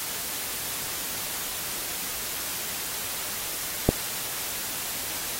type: click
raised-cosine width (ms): 2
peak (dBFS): -3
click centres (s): 3.89
effects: white hiss -32 dBFS RMS until 5.39 s + AAC 48 kbps